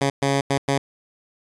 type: tone bursts at uneven times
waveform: 10% pulse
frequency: 138.59 Hz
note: C#3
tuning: in tune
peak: -10 dBFS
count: 4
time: 0.01-0.1 / 0.22-0.41 / 0.5-0.58 / 0.68-0.78 s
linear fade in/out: 5 ms
effects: resampled to 22050 Hz